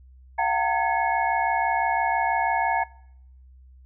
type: tone cluster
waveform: sine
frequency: 697 / 763 / 910 / 1691 / 2188 Hz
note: F5 / G5 / A#5 / G#6 / C#7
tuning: -4 / -47 / -42 / +31 / -23 cents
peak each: -28 / -26 / -23 / -30 / -32 dBFS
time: 0.38-2.84 s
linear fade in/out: 10 ms
effects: noise-tail reverb RT60 0.7 s tail -22 dB re dry + added 64 Hz sine -47 dBFS peak until 3.85 s